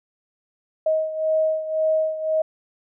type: beating tone pair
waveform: sine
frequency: 630 / 631.9 Hz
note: D#5 / D#5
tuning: +21 / +27 cents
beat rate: 1.9 Hz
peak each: -20 / -25 dBFS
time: 0.86-2.42 s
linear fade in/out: 5 ms
effects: none